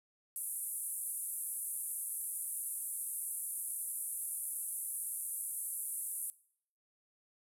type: band-pass noise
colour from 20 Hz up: pink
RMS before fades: -40 dBFS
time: 0.36-6.3 s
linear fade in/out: 0 ms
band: 9400 to 12000 Hz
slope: 48 dB/octave
effects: noise-tail reverb RT60 0.6 s tail -20 dB re dry